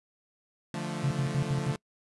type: chord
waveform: sawtooth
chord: D minor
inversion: none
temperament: equal with one note detuned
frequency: 146.83 / 173.21 / 220 Hz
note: D3 / F3 / A3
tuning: 0 / -14 / 0 cents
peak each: -33 / -32 / -33 dBFS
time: 0.74-1.76 s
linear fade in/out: 2 ms
type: tone with tremolo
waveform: sine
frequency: 137.5 Hz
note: C#3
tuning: 14 cents flat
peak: -25 dBFS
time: 1.03-1.72 s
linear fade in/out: 10 ms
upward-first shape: square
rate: 6.3 Hz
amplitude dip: 75%
effects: noise-tail reverb RT60 0.1 s tail -25 dB re dry + resampled to 24000 Hz